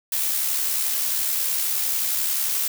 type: noise with amplitude modulation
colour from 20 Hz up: blue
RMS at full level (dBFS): -22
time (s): 0.12-2.68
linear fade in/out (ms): 5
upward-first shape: sine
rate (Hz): 71.2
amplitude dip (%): 35
effects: none